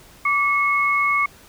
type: tone pair together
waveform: sine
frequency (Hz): 1157.5 / 2185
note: D6 / C#7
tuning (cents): -25 / -26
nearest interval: major seventh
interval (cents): 1099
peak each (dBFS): -19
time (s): 0.25-1.26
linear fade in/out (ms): 5
effects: pink hiss -48 dBFS RMS until 1.48 s